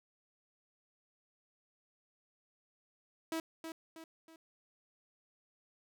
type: tone with echo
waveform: sawtooth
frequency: 324.3 Hz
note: E4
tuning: 28 cents flat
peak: -31 dBFS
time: 3.32-3.4 s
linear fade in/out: 2 ms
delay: 320 ms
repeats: 3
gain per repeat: -7 dB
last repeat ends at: 4.36 s
effects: none